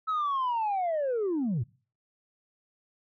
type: linear sweep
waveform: sine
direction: down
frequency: 1305 to 98 Hz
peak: -24 dBFS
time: 0.07-1.64 s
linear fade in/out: 20 ms
effects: noise-tail reverb RT60 0.4 s tail -24 dB re dry + tanh soft clip ceiling -24 dBFS